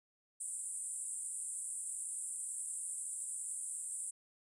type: band-pass noise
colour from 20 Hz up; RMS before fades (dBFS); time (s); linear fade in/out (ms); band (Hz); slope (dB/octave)
pink; -42; 0.4-4.11; 10; 7900 to 10000; 96
effects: resampled to 24000 Hz